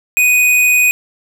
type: tone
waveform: square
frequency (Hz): 2488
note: D#7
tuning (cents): -1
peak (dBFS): -9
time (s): 0.17-0.91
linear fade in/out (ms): 0
effects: none